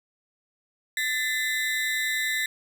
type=ring-modulated tone; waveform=35% pulse; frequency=1900 Hz; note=A#6; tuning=33 cents sharp; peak=-20 dBFS; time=0.97-2.46 s; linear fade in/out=2 ms; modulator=135 Hz; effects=none